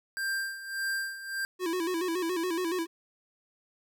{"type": "tone with tremolo", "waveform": "square", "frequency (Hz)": 1584, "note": "G6", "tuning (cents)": 18, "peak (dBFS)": -29, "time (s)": [0.17, 1.45], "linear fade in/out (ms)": 0, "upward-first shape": "sine", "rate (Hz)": 1.7, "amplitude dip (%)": 75}
{"type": "tone with vibrato", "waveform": "square", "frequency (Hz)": 348.1, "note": "F4", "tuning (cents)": -6, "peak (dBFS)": -29, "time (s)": [1.59, 2.87], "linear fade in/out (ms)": 50, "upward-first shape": "square", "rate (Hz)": 7.1, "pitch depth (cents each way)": 91}
{"effects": []}